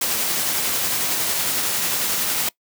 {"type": "noise with tremolo", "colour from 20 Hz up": "white", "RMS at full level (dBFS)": -21, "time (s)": [0.01, 2.49], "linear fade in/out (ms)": 5, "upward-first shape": "triangle", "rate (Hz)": 11, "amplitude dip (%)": 25, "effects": ["noise-tail reverb RT60 0.1 s tail -22 dB re dry", "high-pass 100 Hz 12 dB/octave"]}